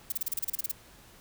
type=noise bursts; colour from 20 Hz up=violet; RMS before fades=-30 dBFS; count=12; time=0.1-0.716 s; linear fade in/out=5 ms; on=22 ms; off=32 ms; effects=pink hiss -55 dBFS RMS until 1.2 s